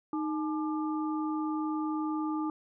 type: tone cluster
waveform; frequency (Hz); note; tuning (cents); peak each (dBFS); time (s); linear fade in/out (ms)
sine; 310.3 / 858 / 1193; D#4 / A5 / D6; -5 / -44 / +27; -30 / -39 / -39; 0.13-2.5; 2
effects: none